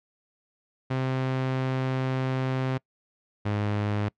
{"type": "tone pair in turn", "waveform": "sawtooth", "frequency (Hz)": [130.81, 103.82], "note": ["C3", "G#2"], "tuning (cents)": [0, 0], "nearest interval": "major third", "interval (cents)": 400, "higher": "first", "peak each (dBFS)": -21, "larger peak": "neither", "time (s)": [[0.9, 2.78], [3.45, 4.09]], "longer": "first", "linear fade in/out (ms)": 10, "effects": ["noise-tail reverb RT60 0.1 s tail -25 dB re dry", "low-pass 3000 Hz 12 dB/octave"]}